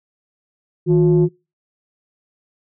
sine tone pair together, 159.29 / 357.6 Hz, D#3 / F4, +41 / +41 cents, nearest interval octave + major second, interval 1400 cents, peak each -12 dBFS, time 0.86-1.29 s, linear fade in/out 50 ms, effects noise-tail reverb RT60 0.3 s tail -26 dB re dry + tanh soft clip ceiling -6 dBFS

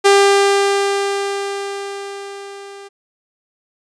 sawtooth tone with level ramp, 398.2 Hz, G4, 27 cents sharp, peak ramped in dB -3 to -30 dBFS, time 0.04-2.89 s, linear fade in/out 20 ms, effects resampled to 22050 Hz

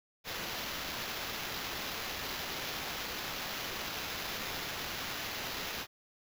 blue noise with sample-and-hold, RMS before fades -39 dBFS, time 0.24-5.87 s, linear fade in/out 50 ms, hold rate 8820 Hz, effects none

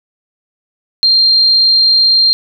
sine tone, 4186 Hz, C8, in tune, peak -6 dBFS, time 1.03-2.33 s, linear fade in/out 0 ms, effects none

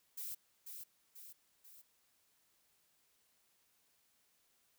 violet noise with echo, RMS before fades -44 dBFS, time 0.17-0.35 s, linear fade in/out 10 ms, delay 490 ms, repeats 3, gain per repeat -5 dB, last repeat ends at 1.82 s, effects white hiss -75 dBFS RMS until 4.78 s

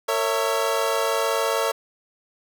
25% pulse chord, A# diminished, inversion none, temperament equal with one note detuned, 455 / 554.4 / 659.3 Hz, A#4 / C#5 / E5, -42 / 0 / 0 cents, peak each -21 / -21 / -23 dBFS, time 0.08-1.72 s, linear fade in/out 10 ms, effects none

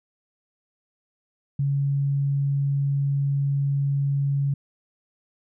sine tone, 140 Hz, C#3, 18 cents sharp, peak -20 dBFS, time 1.59-4.54 s, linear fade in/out 5 ms, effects none

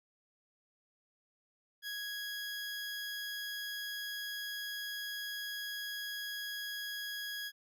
20% pulse tone, 1660 Hz, G#6, 1 cent flat, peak -34 dBFS, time 1.82-7.52 s, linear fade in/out 50 ms, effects none

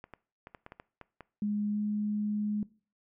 clicks, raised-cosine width 0.5 ms, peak -30 dBFS, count 9, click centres 0.041 / 0.137 / 0.471 / 0.548 / 0.664 / 0.721 / 0.799 / 1.013 / 1.207 s
sine tone with pitch glide, 207.7 to 209.3 Hz, G#3 to G#3, 0 to +14 cents, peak -28 dBFS, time 1.42-2.63 s, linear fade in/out 2 ms, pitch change +14 cents, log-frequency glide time 1.72-1.78 s
effects noise-tail reverb RT60 0.4 s tail -21 dB re dry

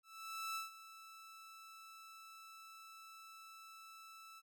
sawtooth tone with ADSR envelope, 1318.5 Hz, E6, in tune, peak -36 dBFS, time 0.03-4.42 s, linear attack 530 ms, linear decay 140 ms, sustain -15 dB, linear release 38 ms, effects none

